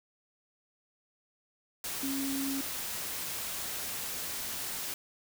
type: tone in noise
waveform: sine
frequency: 272.6 Hz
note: C#4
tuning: 29 cents flat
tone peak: -32 dBFS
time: 2.03-2.61 s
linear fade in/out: 2 ms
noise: white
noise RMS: -37 dBFS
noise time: 1.84-4.94 s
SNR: +2 dB
effects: none